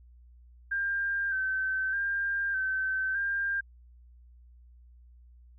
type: tone with vibrato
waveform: sine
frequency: 1568 Hz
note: G6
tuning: in tune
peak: -27 dBFS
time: 0.71-3.61 s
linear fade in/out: 10 ms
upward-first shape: square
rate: 0.82 Hz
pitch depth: 32 cents each way
effects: added 60 Hz sine -52 dBFS peak until 5.58 s